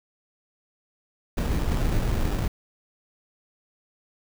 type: noise with sample-and-hold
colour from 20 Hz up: brown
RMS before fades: -24 dBFS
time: 1.37-2.48 s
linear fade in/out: 5 ms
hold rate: 2100 Hz
effects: none